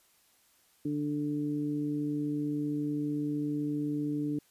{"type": "harmonic tone", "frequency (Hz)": 147.4, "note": "D3", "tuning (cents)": 7, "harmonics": [1, 2, 3], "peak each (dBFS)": [-37, -30, -43], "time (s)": [0.85, 4.39], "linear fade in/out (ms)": 5, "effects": ["white hiss -66 dBFS RMS until 4.5 s", "resampled to 32000 Hz"]}